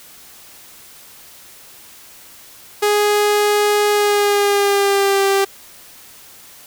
sawtooth tone with pitch glide, 415.3 to 392.9 Hz, G#4 to G4, 0 to +4 cents, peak -9 dBFS, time 2.82-5.45 s, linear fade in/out 10 ms, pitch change -96 cents, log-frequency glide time 3.91-5.23 s, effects white hiss -42 dBFS RMS until 6.66 s

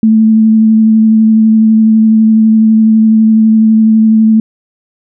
sine tone with vibrato, 220 Hz, A3, in tune, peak -3 dBFS, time 0.03-4.4 s, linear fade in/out 2 ms, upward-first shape sine, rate 12 Hz, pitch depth 15 cents each way, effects none

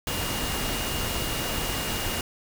sine tone in noise, 2845 Hz, F7, 31 cents sharp, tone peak -36 dBFS, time 0.07-2.21 s, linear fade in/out 2 ms, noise pink, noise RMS -29 dBFS, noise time 0.07-2.21 s, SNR -10 dB, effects none

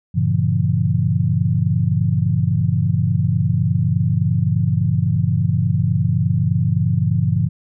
sine chord, G diminished seventh, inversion none, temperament just, 98 / 117.6 / 141.12 / 169.34 Hz, G2 / Bb2 / Db3 / Fb3, 0 / +16 / +31 / +47 cents, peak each -20 dBFS, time 0.14-7.49 s, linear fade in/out 20 ms, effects none

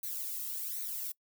violet noise with flanger, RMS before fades -38 dBFS, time 0.03-1.12 s, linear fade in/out 5 ms, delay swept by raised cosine 0.48 to 1.58 ms, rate 1.3 Hz, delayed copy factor +0.9, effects noise-tail reverb RT60 0.1 s tail -24 dB re dry

